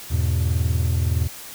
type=chord; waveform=triangle; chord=E major; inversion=none; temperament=equal; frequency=82.41 / 103.83 / 123.47 Hz; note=E2 / G#2 / B2; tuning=0 / 0 / 0 cents; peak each=-18 / -23 / -23 dBFS; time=0.1-1.28 s; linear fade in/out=20 ms; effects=white hiss -38 dBFS RMS until 1.54 s